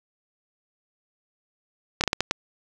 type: slowing click train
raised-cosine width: 0.2 ms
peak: -4 dBFS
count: 6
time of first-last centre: 2.01-2.311 s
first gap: 28 ms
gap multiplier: 1.39
effects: none